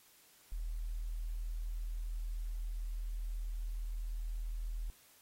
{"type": "tone", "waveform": "sine", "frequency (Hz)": 40.06, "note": "E1", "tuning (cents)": -49, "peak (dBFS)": -36, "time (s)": [0.52, 4.9], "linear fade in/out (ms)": 0, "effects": ["white hiss -64 dBFS RMS until 5.21 s", "AAC 48 kbps"]}